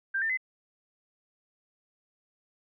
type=tone with pitch steps; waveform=sine; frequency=1581 / 1795.2 / 2038 Hz; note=G6 / A6 / C7; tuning=+14 / +34 / -46 cents; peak=-26 dBFS; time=0.14-0.374 s; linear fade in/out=10 ms; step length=78 ms; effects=none